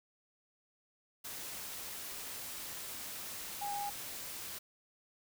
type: tone in noise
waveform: sine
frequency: 814 Hz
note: G#5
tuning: 35 cents flat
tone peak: -36 dBFS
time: 3.61-3.9 s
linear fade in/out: 10 ms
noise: white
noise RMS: -44 dBFS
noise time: 1.24-4.59 s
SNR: +5 dB
effects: none